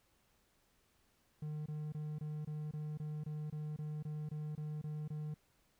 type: tone bursts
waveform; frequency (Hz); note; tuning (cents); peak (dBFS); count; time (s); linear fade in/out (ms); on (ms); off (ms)
triangle; 151.8; D#3; -42; -37; 15; 1.42-5.342; 5; 240; 23
effects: pink hiss -74 dBFS RMS until 5.79 s